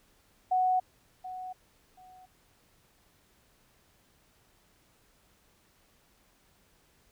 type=tone with echo; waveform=sine; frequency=740 Hz; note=F#5; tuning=in tune; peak=-23 dBFS; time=0.51-0.8 s; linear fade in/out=10 ms; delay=730 ms; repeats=2; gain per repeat=-14 dB; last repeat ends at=2.26 s; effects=pink hiss -66 dBFS RMS until 7.11 s